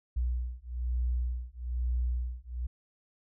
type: beating tone pair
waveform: sine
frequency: 60.5 / 61.6 Hz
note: B1 / B1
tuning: -35 / -4 cents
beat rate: 1.1 Hz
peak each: -32 / -32 dBFS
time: 0.16-2.67 s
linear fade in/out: 10 ms
effects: none